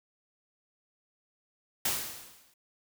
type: noise with exponential decay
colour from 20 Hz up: white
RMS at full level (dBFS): -27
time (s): 1.85-2.54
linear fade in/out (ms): 5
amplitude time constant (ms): 150
effects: none